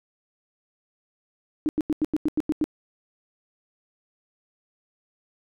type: tone bursts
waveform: sine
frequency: 306.1 Hz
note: D#4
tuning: 28 cents flat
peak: -19 dBFS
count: 9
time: 1.66-2.641 s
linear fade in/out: 0 ms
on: 29 ms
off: 90 ms
effects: none